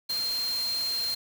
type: tone in noise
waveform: sine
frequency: 4186 Hz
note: C8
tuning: in tune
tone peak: -27 dBFS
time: 0.09-1.15 s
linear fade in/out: 10 ms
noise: white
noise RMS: -38 dBFS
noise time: 0.09-1.15 s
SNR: +8 dB
effects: none